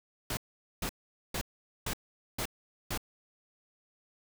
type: noise bursts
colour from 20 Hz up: pink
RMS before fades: -34 dBFS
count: 6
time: 0.3-2.976 s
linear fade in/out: 2 ms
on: 71 ms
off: 450 ms
effects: none